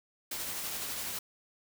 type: noise with tremolo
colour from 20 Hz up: white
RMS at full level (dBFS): -36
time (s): 0.31-1.19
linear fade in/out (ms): 5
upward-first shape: triangle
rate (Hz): 12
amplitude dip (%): 30
effects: none